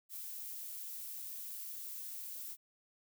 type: noise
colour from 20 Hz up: violet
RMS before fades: -45 dBFS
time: 0.09-2.57 s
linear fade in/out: 50 ms
effects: none